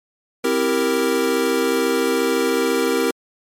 square chord, C dominant seventh, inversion none, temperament equal, 261.6 / 329.6 / 392 / 466.2 Hz, C4 / E4 / G4 / Bb4, 0 / 0 / 0 / 0 cents, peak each -24 / -25 / -23 / -21 dBFS, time 0.44-3.11 s, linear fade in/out 5 ms, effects MP3 64 kbps

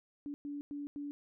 sine tone bursts at uneven times, 288.2 Hz, D4, 33 cents flat, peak -38 dBFS, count 4, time 0.26-0.34 / 0.45-0.61 / 0.71-0.87 / 0.96-1.11 s, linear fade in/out 0 ms, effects none

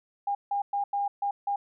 sine tone bursts at uneven times, 807 Hz, G#5, 50 cents flat, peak -25 dBFS, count 6, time 0.27-0.35 / 0.51-0.62 / 0.73-0.84 / 0.93-1.08 / 1.22-1.31 / 1.47-1.56 s, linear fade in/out 5 ms, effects none

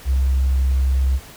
sine tone, 66.1 Hz, C2, 18 cents sharp, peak -13 dBFS, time 0.05-1.2 s, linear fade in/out 50 ms, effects tanh soft clip ceiling -11 dBFS + pink hiss -41 dBFS RMS until 1.36 s

